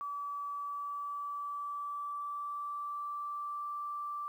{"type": "tone with pitch glide", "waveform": "sine", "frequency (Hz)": [1149, 1171.1], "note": ["D6", "D6"], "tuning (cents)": [-38, -5], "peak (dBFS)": -36, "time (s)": [0.01, 4.28], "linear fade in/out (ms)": 0, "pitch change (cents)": 33, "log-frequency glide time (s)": [0.5, 3.68], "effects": ["11-bit"]}